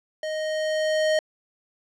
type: tone with level ramp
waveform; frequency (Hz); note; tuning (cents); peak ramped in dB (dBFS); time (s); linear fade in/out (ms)
square; 622.3; D#5; 0; -28 to -19; 0.23-1.19; 2
effects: low-pass 6000 Hz 12 dB/octave